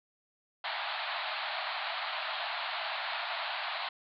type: band-pass noise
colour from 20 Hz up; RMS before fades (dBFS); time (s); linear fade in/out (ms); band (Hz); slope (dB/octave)
pink; -36; 0.64-3.89; 5; 630 to 4400; 96
effects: none